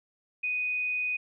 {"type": "tone", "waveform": "sine", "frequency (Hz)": 2489, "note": "D#7", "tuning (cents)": 0, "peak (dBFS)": -27, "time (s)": [0.43, 1.17], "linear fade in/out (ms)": 10, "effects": []}